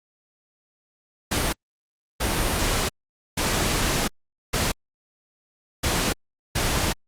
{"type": "noise bursts at uneven times", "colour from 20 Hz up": "pink", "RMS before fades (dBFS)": -23, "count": 6, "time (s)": [[1.31, 1.53], [2.2, 2.89], [3.37, 4.08], [4.53, 4.72], [5.83, 6.13], [6.55, 6.93]], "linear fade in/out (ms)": 10, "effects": ["low-pass 12000 Hz 12 dB/octave", "Opus 48 kbps"]}